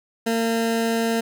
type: tone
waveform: 20% pulse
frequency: 228.2 Hz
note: A#3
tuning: 37 cents flat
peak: -15 dBFS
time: 0.26-1.21 s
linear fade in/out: 10 ms
effects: none